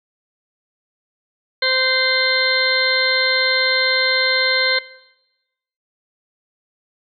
harmonic tone, 519 Hz, C5, 14 cents flat, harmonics 1 / 2 / 3 / 4 / 6 / 7 / 8, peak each -23 / -29 / -22 / -21 / -30 / -26 / -19 dBFS, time 1.62-4.79 s, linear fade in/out 5 ms, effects noise-tail reverb RT60 1.0 s tail -20 dB re dry

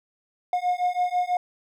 triangle beating tone pair, 716 / 722.1 Hz, F5 / F#5, +43 / -42 cents, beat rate 6.1 Hz, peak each -23 dBFS, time 0.53-1.37 s, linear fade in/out 2 ms, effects none

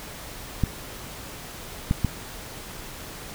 clicks, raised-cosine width 5 ms, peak -8 dBFS, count 3, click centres 0.637 / 1.911 / 2.047 s, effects pink hiss -39 dBFS RMS until 3.34 s

